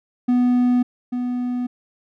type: tone pair in turn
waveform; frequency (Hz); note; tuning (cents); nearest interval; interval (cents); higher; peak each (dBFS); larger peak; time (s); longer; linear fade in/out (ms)
triangle; 246.9 / 246.9; B3 / B3; 0 / 0; unison; 0; neither; -12 / -19; first; 0.28-0.83 / 1.12-1.67; neither; 10
effects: none